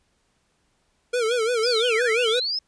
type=tone with vibrato; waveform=square; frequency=466.2 Hz; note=A#4; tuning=in tune; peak=-21 dBFS; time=1.13-2.4 s; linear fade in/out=10 ms; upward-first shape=sine; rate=5.8 Hz; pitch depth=120 cents each way
type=tone with exponential decay; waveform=sine; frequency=3329 Hz; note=G#7; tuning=3 cents sharp; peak=-23 dBFS; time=1.31-1.42 s; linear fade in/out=2 ms; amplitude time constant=23 ms
type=linear two-way sweep; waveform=sine; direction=down then up; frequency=5274 to 1480 to 5274 Hz; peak=-23 dBFS; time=1.63-2.59 s; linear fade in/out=5 ms; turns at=2.03 s
effects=pink hiss -68 dBFS RMS until 2.67 s + resampled to 22050 Hz